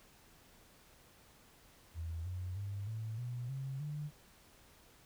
sine tone with pitch steps, 82.4 / 90.9 / 100.28 / 110.63 / 122.04 / 134.63 / 148.53 Hz, E2 / F#2 / G2 / A2 / B2 / C3 / D3, 0 / -30 / +40 / +10 / -20 / +50 / +20 cents, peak -38 dBFS, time 1.94-4.11 s, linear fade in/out 50 ms, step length 310 ms, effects pink hiss -63 dBFS RMS until 5.05 s

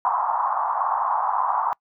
white band-pass noise, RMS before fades -23 dBFS, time 0.05-1.73 s, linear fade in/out 0 ms, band 800 to 1100 Hz, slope 48 dB/octave, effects noise-tail reverb RT60 0.1 s tail -26 dB re dry

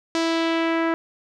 sawtooth tone with low-pass filter sweep, 329.3 Hz, E4, 2 cents flat, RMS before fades -22 dBFS, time 0.15-0.94 s, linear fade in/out 0 ms, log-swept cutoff 5600 to 1700 Hz, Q 1.5, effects none

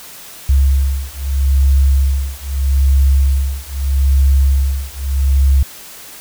sine beating tone pair, 67.7 / 68.49 Hz, C#2 / C#2, -40 / -20 cents, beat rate 0.79 Hz, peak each -13 dBFS, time 0.49-5.63 s, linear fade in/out 5 ms, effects white hiss -35 dBFS RMS until 6.2 s

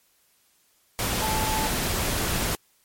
sine tone in noise, 873 Hz, A5, 14 cents flat, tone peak -27 dBFS, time 1.22-1.67 s, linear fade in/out 0 ms, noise pink, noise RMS -26 dBFS, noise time 0.99-2.55 s, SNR -4 dB, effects white hiss -64 dBFS RMS until 2.84 s + MP3 64 kbps

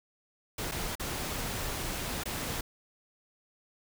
pink noise with dropouts, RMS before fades -35 dBFS, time 0.58-2.61 s, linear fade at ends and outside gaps 5 ms, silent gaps 0.714-0.718 / 0.954-0.996 / 2.236-2.255 s, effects none

